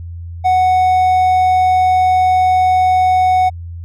triangle tone, 740 Hz, F#5, in tune, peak -7 dBFS, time 0.44-3.5 s, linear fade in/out 20 ms, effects added 85 Hz sine -25 dBFS peak until 3.84 s

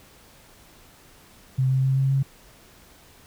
sine tone with pitch steps, 130.81 / 132.1 / 133.4 / 134.72 / 136.05 Hz, C3 / C3 / C3 / C#3 / C#3, 0 / +17 / +34 / -49 / -32 cents, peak -18 dBFS, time 1.58-2.23 s, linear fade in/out 10 ms, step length 130 ms, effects pink hiss -52 dBFS RMS until 3.26 s

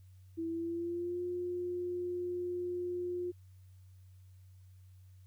sine tone with pitch glide, 329.8 to 355.5 Hz, E4 to F4, +1 to +31 cents, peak -34 dBFS, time 0.37-3.32 s, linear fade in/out 20 ms, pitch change +130 cents, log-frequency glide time 0.48-1.22 s, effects added 93 Hz sine -54 dBFS peak until 5.26 s + white hiss -75 dBFS RMS until 5.26 s

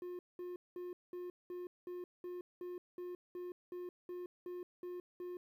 triangle tone bursts, 357 Hz, F4, 38 cents sharp, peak -40 dBFS, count 15, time 0.02-5.37 s, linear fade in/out 2 ms, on 170 ms, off 200 ms, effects 12-bit

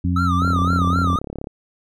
harmonic tone, 88.9 Hz, F2, 31 cents sharp, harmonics 1 / 2 / 3, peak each -19 / -22 / -24 dBFS, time 0.04-1.16 s, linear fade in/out 5 ms
triangle tone with vibrato, 1271 Hz, D#6, 36 cents sharp, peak -18 dBFS, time 0.16-1.19 s, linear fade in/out 5 ms, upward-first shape sine, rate 3.9 Hz, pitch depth 150 cents each way
click train, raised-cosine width 2 ms, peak -16 dBFS, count 38, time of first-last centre 0.42-1.471 s, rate 35.2 Hz
effects none

